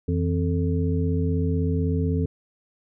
harmonic tone with a mistuned harmonic, 87.8 Hz, F2, 10 cents sharp, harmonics 1 / 2 / 3 / 5, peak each -23 / -26 / -28 / -30 dBFS, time 0.08-2.26 s, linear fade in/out 5 ms, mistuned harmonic 2, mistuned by -120 cents, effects none

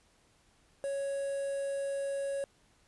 triangle tone with quantisation, 554.4 Hz, C#5, in tune, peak -30 dBFS, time 0.84-2.44 s, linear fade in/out 0 ms, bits 8, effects pink hiss -67 dBFS RMS until 2.87 s + resampled to 24000 Hz

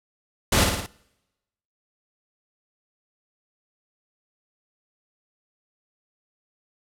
pink noise with echo, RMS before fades -19 dBFS, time 0.52-0.64 s, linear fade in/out 5 ms, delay 56 ms, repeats 4, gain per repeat -4 dB, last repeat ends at 0.864 s, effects noise-tail reverb RT60 1.0 s tail -25 dB re dry + low-pass 12000 Hz 12 dB/octave

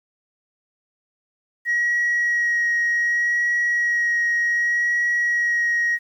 sine tone with vibrato, 1900 Hz, A#6, 33 cents sharp, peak -16 dBFS, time 1.65-5.99 s, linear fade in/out 50 ms, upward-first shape sine, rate 0.66 Hz, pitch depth 12 cents each way, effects tanh soft clip ceiling -15 dBFS + 9-bit

